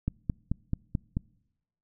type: click train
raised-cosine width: 5 ms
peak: -15 dBFS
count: 6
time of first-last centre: 0.08-1.169 s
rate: 4.59 Hz
effects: noise-tail reverb RT60 0.9 s tail -26 dB re dry